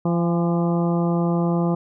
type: harmonic tone with a mistuned harmonic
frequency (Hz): 171.4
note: F3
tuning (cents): -32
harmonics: 1 / 2 / 3 / 4 / 5 / 6 / 7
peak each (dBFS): -19 / -25 / -29 / -31 / -33 / -35 / -36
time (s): 0.05-1.75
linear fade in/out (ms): 5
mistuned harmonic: 5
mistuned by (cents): -43
effects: none